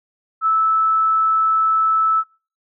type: tone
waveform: sine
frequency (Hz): 1310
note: E6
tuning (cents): -11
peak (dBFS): -13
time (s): 0.41-2.24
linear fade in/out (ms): 50
effects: noise-tail reverb RT60 0.4 s tail -24 dB re dry